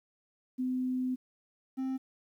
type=tone pair in turn; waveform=sine / triangle; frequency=255 / 262.9 Hz; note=C4 / C4; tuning=-44 / +8 cents; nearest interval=minor second; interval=52 cents; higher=second; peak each=-29 / -29 dBFS; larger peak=neither; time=0.58-1.16 / 1.77-1.98 s; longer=first; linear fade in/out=20 ms; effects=11-bit